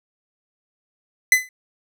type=tone with exponential decay; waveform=45% pulse; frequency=2020 Hz; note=B6; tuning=39 cents sharp; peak=-7 dBFS; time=1.32-1.49 s; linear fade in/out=2 ms; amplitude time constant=36 ms; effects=none